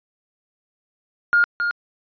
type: tone with echo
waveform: triangle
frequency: 1417 Hz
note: F6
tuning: 25 cents sharp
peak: -9 dBFS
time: 1.33-1.44 s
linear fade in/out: 0 ms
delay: 270 ms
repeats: 1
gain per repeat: -8 dB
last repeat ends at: 1.71 s
effects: tanh soft clip ceiling -10 dBFS + resampled to 11025 Hz